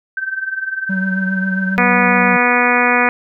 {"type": "tone with tremolo", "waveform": "sine", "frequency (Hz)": 1549, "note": "G6", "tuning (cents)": -21, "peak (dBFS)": -16, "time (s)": [0.17, 1.76], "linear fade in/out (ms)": 2, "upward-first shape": "sine", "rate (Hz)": 20, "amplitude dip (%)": 75}
{"type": "tone with vibrato", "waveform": "triangle", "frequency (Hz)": 189.2, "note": "F#3", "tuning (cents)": 39, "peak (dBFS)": -15, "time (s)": [0.89, 2.37], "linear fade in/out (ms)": 10, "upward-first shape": "triangle", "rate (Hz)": 7.4, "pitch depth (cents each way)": 32}
{"type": "harmonic tone", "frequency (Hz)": 244.7, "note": "B3", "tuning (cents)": -16, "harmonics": [1, 2, 3, 4, 5, 6, 7, 8, 9, 10], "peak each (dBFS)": [-20, -20, -20, -20, -20, -20, -20, -20, -20, -20], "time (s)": [1.78, 3.09], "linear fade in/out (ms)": 0}
{"effects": []}